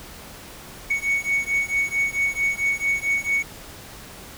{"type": "beating tone pair", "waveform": "triangle", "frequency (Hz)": [2224, 2228.5], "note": ["C#7", "C#7"], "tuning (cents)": [5, 9], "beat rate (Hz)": 4.5, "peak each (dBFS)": -22, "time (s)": [0.9, 3.43], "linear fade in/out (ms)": 10, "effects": ["pink hiss -41 dBFS RMS until 4.37 s"]}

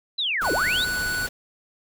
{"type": "linear two-way sweep", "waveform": "sine", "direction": "down then up", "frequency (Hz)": [4076, 270, 4076], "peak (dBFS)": -22, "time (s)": [0.18, 0.85], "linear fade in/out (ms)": 10, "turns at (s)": 0.52}
{"type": "noise", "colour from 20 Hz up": "pink", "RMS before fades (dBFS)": -34, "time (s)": [0.41, 1.29], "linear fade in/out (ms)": 10}
{"type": "tone", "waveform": "square", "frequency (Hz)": 1481, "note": "F#6", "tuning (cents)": 1, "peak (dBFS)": -25, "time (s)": [0.44, 1.27], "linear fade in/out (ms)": 10}
{"effects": []}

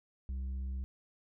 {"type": "tone with tanh clipping", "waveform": "sine", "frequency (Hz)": 65.41, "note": "C2", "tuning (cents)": 0, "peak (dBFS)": -36, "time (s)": [0.29, 0.84], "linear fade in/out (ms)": 0, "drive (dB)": 5, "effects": []}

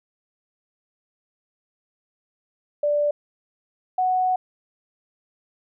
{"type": "tone pair in turn", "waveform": "sine", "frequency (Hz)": [587.3, 740], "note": ["D5", "F#5"], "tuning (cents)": [0, 0], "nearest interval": "major third", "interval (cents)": 400, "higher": "second", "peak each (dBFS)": -18, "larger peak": "neither", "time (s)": [[2.83, 3.11], [3.98, 4.36]], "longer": "second", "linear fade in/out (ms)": 5, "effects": []}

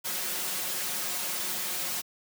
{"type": "noise with comb filter", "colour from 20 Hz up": "white", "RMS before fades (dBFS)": -32, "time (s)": [0.04, 2.02], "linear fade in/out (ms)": 20, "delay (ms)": 5.5, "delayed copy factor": 0.9, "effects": ["high-pass 150 Hz 12 dB/octave"]}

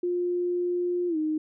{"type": "tone with pitch glide", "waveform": "sine", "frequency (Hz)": [353.9, 309.9], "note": ["F4", "D#4"], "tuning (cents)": [23, -7], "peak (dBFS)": -24, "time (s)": [0.03, 1.38], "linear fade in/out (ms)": 5, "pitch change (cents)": -230, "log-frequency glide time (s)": [1.08, 1.17], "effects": []}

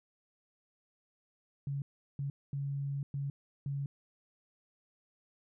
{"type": "tone bursts at uneven times", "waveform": "sine", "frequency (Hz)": 139.9, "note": "C#3", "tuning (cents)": 16, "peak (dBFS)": -33, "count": 5, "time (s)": [[1.67, 1.82], [2.19, 2.3], [2.53, 3.03], [3.14, 3.3], [3.66, 3.86]], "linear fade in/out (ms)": 2, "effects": []}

